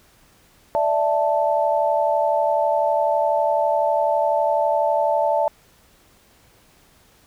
sine chord, D suspended second, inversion none, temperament equal, 587.3 / 659.3 / 880 Hz, D5 / E5 / A5, 0 / 0 / 0 cents, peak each -21 dBFS, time 0.75-5.48 s, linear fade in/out 0 ms, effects pink hiss -55 dBFS RMS until 7.26 s

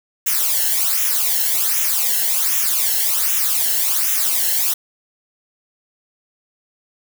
blue noise with flanger, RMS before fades -18 dBFS, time 0.26-4.74 s, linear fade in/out 10 ms, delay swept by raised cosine 0.22 to 0.85 ms, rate 1.3 Hz, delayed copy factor -0.75, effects none

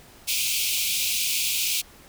pink high-pass noise, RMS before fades -25 dBFS, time 0.27-1.82 s, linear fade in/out 20 ms, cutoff 2300 Hz, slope 96 dB/octave, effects pink hiss -50 dBFS RMS until 2.08 s

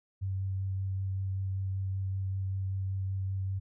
sine tone with vibrato, 95.9 Hz, G2, 37 cents flat, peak -30 dBFS, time 0.21-3.6 s, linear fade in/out 20 ms, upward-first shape sine, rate 5.2 Hz, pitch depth 11 cents each way, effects none

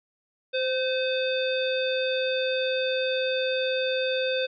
harmonic tone with a mistuned harmonic, 514 Hz, C5, 31 cents flat, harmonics 1 / 3 / 5 / 7 / 9, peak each -25 / -34 / -33 / -32 / -41 dBFS, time 0.53-4.47 s, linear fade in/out 20 ms, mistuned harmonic 1, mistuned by +17 cents, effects none

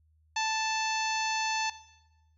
harmonic tone, 880 Hz, A5, in tune, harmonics 1 / 2 / 3 / 4 / 5 / 6 / 7 / 8, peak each -30 / -36 / -35 / -39 / -37 / -45 / -38 / -48 dBFS, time 0.36-1.7 s, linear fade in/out 5 ms, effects noise-tail reverb RT60 1.0 s tail -17 dB re dry + added 78 Hz sine -63 dBFS peak until 2.37 s

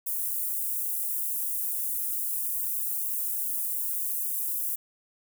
white high-pass noise, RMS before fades -30 dBFS, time 0.06-4.76 s, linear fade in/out 10 ms, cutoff 10000 Hz, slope 24 dB/octave, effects none

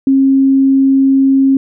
sine tone, 270 Hz, C#4, 45 cents flat, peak -6 dBFS, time 0.07-1.57 s, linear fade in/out 2 ms, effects none

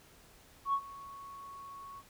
sine tone with ADSR envelope, 1108.7 Hz, C#6, in tune, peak -25 dBFS, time 0.65-2.03 s, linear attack 83 ms, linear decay 69 ms, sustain -20 dB, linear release 50 ms, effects tanh soft clip ceiling -23 dBFS + pink hiss -60 dBFS RMS until 2.09 s

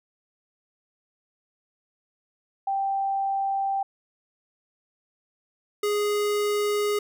sine / square tone pair in turn, 784 / 414.6 Hz, G5 / G#4, 0 / -3 cents, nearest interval major seventh, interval 1103 cents, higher first, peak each -23 dBFS, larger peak neither, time 2.67-3.83 / 5.83-6.99 s, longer neither, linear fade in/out 5 ms, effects none

